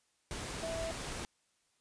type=tone in noise; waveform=sine; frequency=656 Hz; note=E5; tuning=9 cents flat; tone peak=-37 dBFS; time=0.63-0.91 s; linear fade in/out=0 ms; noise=pink; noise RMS=-41 dBFS; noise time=0.31-1.25 s; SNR=+1 dB; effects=white hiss -75 dBFS RMS until 1.8 s + resampled to 22050 Hz